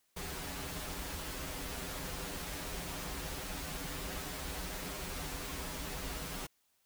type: noise with comb filter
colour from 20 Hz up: pink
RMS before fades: -41 dBFS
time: 0.16-6.47 s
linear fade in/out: 10 ms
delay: 8.9 ms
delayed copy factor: -0.95
effects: white hiss -75 dBFS RMS until 6.85 s